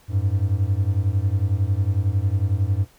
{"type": "beating tone pair", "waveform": "triangle", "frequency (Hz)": [92.5, 103.5], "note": ["F#2", "G#2"], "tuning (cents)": [0, -5], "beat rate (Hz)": 11, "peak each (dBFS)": -19, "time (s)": [0.08, 2.87], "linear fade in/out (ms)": 50, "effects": ["pink hiss -55 dBFS RMS until 2.98 s"]}